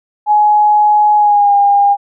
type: tone with pitch glide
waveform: sine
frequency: 840 to 807.2 Hz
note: G#5 to G#5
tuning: +19 to -49 cents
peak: -6 dBFS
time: 0.26-1.97 s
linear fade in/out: 50 ms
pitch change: -68 cents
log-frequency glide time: 1.16-1.54 s
effects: none